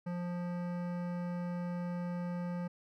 sine tone with hard clipping, 175.9 Hz, F3, 13 cents sharp, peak -37 dBFS, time 0.06-2.68 s, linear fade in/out 10 ms, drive 16 dB, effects none

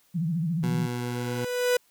sine tone with vibrato, 165.8 Hz, E3, 10 cents sharp, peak -24 dBFS, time 0.14-0.87 s, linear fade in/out 20 ms, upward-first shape sine, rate 14 Hz, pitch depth 140 cents each way
20% pulse tone with pitch glide, 122.1 to 121.19 Hz, B2 to B2, -19 to -32 cents, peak -24 dBFS, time 0.63-1.45 s, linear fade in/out 5 ms, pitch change -13 cents, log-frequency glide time 0.79-1.32 s
45% pulse tone with exponential growth, 493.9 Hz, B4, in tune, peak -19 dBFS, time 0.66-1.77 s, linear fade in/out 5 ms, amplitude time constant 240 ms
effects white hiss -64 dBFS RMS until 1.9 s

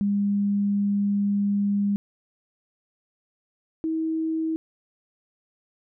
sine tone pair in turn, 202.1 / 320.8 Hz, G#3 / E4, -47 / -47 cents, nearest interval minor sixth, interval 800 cents, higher second, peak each -20 / -23 dBFS, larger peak first, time 0.01-1.96 / 3.84-4.56 s, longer first, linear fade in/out 0 ms, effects none

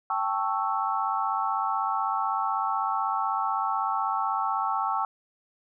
sine chord, A dominant seventh, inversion third, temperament equal, 784 / 880 / 1108.7 / 1318.5 Hz, G5 / A5 / C#6 / E6, 0 / 0 / 0 / 0 cents, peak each -30 dBFS, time 0.1-5.05 s, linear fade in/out 2 ms, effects none

